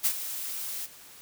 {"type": "noise with ADSR envelope", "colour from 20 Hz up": "blue", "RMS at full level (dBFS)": -23, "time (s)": [0.03, 0.87], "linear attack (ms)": 27, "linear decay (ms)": 68, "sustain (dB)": -12, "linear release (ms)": 25, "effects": ["white hiss -50 dBFS RMS until 1.21 s"]}